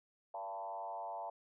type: tone with frequency modulation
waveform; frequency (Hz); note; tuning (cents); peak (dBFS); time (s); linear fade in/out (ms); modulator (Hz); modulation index
sine; 784; G5; 0; -40; 0.34-1.3; 5; 101; 1.8
effects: none